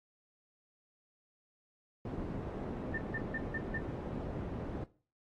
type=low-pass noise; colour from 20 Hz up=white; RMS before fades=-40 dBFS; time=2.05-4.84 s; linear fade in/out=2 ms; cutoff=350 Hz; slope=12 dB/octave
type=tone bursts; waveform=sine; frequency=1793 Hz; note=A6; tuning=32 cents sharp; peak=-35 dBFS; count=5; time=2.94-3.78 s; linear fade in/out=5 ms; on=40 ms; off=160 ms
effects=noise-tail reverb RT60 0.4 s tail -18 dB re dry + AAC 32 kbps